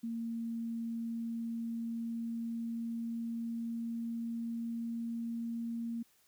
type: tone with pitch glide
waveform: sine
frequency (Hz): 230 to 231.9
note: A#3 to A#3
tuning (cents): -23 to -9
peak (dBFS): -35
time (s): 0.03-6.03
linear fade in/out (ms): 10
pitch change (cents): +14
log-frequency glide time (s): 0.88-5.79
effects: white hiss -69 dBFS RMS until 6.27 s